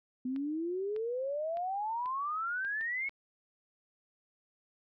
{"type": "exponential sweep", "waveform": "sine", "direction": "up", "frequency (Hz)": [248.8, 2219], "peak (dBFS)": -32, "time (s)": [0.25, 3.09], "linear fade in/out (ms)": 5}
{"type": "clicks", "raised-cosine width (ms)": 0.3, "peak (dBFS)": -35, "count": 7, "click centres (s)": [0.362, 0.963, 1.571, 2.059, 2.649, 2.811, 3.094]}
{"effects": []}